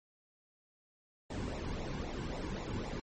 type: noise with flanger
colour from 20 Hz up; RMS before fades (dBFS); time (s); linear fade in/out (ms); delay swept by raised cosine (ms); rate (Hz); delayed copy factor
brown; -39; 1.3-3; 5; 0.63 to 1.63; 3.8; -0.7
effects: MP3 32 kbps